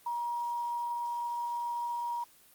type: tone with quantisation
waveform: sine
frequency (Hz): 951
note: A#5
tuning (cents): +34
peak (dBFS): -31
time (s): 0.06-2.24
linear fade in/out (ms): 5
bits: 9
effects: white hiss -60 dBFS RMS until 2.54 s + Opus 24 kbps